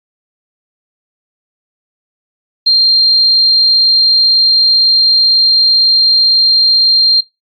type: tone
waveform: sine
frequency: 4186 Hz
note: C8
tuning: in tune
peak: -5 dBFS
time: 2.66-7.21 s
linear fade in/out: 10 ms
effects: noise-tail reverb RT60 0.2 s tail -19 dB re dry + AAC 48 kbps